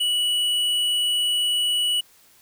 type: tone with tanh clipping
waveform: sine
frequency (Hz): 2942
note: F#7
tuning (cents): -11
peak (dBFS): -21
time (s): 0-2.01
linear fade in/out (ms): 10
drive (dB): 11
effects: white hiss -55 dBFS RMS until 2.41 s